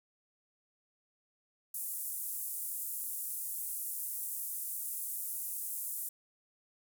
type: band-pass noise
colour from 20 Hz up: white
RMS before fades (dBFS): -39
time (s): 1.74-6.09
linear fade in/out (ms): 5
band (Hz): 9100 to 16000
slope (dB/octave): 24
effects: none